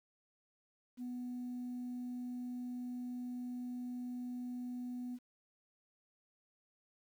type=tone; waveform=sine; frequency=246.9 Hz; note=B3; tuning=in tune; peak=-38 dBFS; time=0.97-5.19 s; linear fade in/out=50 ms; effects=tanh soft clip ceiling -37 dBFS + 11-bit